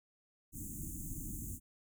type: band-stop noise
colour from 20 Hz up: pink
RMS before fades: -43 dBFS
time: 0.52-1.6 s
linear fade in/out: 50 ms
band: 330 to 6500 Hz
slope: 96 dB/octave
effects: none